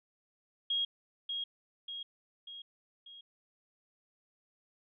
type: tone with echo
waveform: sine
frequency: 3274 Hz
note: G#7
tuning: 25 cents flat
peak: -29 dBFS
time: 0.7-0.85 s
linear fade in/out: 5 ms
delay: 590 ms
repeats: 4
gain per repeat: -5 dB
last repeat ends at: 3.21 s
effects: none